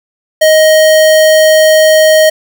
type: tone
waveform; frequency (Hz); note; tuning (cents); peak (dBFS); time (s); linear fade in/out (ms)
square; 626; D#5; +10; -4; 0.41-2.3; 10
effects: none